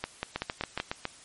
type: two click trains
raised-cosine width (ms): 0.3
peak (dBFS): -14 / -14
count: 6 / 5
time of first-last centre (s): 0.36-1.053 / 0.04-0.8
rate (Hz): 7.21 / 5.26
effects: white hiss -52 dBFS RMS until 1.24 s + MP3 48 kbps